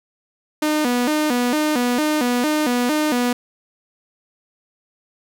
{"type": "tone with vibrato", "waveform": "sawtooth", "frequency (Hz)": 273, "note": "C#4", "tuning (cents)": -26, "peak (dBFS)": -13, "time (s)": [0.62, 3.33], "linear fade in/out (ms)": 5, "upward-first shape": "square", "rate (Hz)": 2.2, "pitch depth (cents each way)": 190, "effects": []}